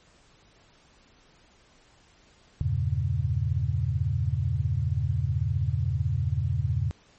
sine chord, E diminished seventh, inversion none, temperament equal, 82.41 / 98 / 116.54 / 138.59 Hz, E2 / G2 / Bb2 / Db3, 0 / 0 / 0 / 0 cents, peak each -29 dBFS, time 2.61-6.91 s, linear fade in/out 0 ms, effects pink hiss -59 dBFS RMS until 7.18 s + MP3 32 kbps

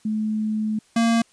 sine / square tone pair in turn, 215.5 / 230.1 Hz, A3 / A#3, -36 / -22 cents, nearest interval minor second, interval 114 cents, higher second, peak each -21 / -17 dBFS, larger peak second, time 0.05-0.79 / 0.96-1.22 s, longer first, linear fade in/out 5 ms, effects white hiss -58 dBFS RMS until 1.32 s + resampled to 22050 Hz

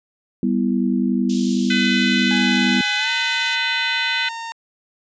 sine chord, E minor, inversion first, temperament equal, 196 / 246.9 / 329.6 Hz, G3 / B3 / E4, 0 / 0 / 0 cents, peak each -20 / -19 / -25 dBFS, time 0.43-2.81 s, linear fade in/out 2 ms
pink high-pass noise, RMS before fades -32 dBFS, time 1.29-3.56 s, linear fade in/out 10 ms, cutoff 3000 Hz, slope 48 dB/octave
harmonic tone, 504 Hz, B4, 35 cents sharp, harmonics 3 / 4 / 5 / 6 / 7 / 8, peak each -24 / -25 / -26 / -27 / -27 / -28 dBFS, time 1.7-4.29 s, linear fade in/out 5 ms
sawtooth tone with pitch glide, 830.6 to 916.3 Hz, G#5 to A#5, 0 to -30 cents, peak -24 dBFS, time 2.31-4.52 s, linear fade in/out 0 ms, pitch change +170 cents, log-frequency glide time 2.97-3.1 s
effects resampled to 16000 Hz

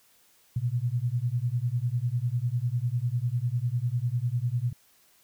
sine beating tone pair, 116.54 / 126.54 Hz, A#2 / B2, 0 / +43 cents, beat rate 10 Hz, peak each -28 dBFS, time 0.56-4.73 s, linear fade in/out 5 ms, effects white hiss -62 dBFS RMS until 5.23 s

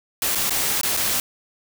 white noise with dropouts, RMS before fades -22 dBFS, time 0.22-1.2 s, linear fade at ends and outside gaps 1 ms, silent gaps 0.35-0.355 / 0.496-0.506 / 0.812-0.832 / 0.967-0.972 s, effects none

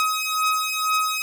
sawtooth beating tone pair, 1266 / 1268.1 Hz, D#6 / D#6, +30 / +33 cents, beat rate 2.1 Hz, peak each -20 dBFS, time 0-1.22 s, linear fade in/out 0 ms, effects none

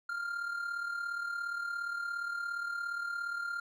triangle tone with amplitude modulation, 1396.9 Hz, F6, in tune, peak -30 dBFS, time 0.09-3.6 s, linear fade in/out 5 ms, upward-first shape sine, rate 37.2 Hz, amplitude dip 55%, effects none

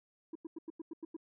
sine tone bursts, 325.4 Hz, E4, 22 cents flat, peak -37 dBFS, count 8, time 0.33-1.166 s, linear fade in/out 5 ms, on 24 ms, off 92 ms, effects tanh soft clip ceiling -39 dBFS

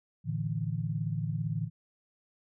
sine chord, A suspended fourth, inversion none, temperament equal with one note detuned, 111.92 / 146.83 / 164.81 Hz, A2 / D3 / E3, +30 / 0 / 0 cents, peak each -34 dBFS, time 0.24-1.7 s, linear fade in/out 50 ms, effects none

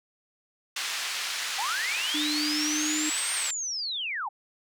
pink band-pass noise, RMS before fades -32 dBFS, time 0.76-3.51 s, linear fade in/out 5 ms, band 1800 to 6700 Hz, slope 12 dB/octave
sine linear two-way sweep, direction up then down, 739 to 8800 to 739 Hz, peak -29 dBFS, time 1.58-4.29 s, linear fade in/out 10 ms, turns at 3.34 s
sine tone with pitch glide, 300 to 306.1 Hz, D4 to D#4, +37 to -28 cents, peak -29 dBFS, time 2.14-3.1 s, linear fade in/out 10 ms, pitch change +35 cents, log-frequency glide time 2.51-2.96 s
effects none

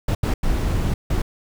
brown noise bursts at uneven times, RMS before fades -20 dBFS, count 4, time 0.08-0.15 / 0.23-0.34 / 0.43-0.94 / 1.1-1.22 s, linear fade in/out 5 ms, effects none

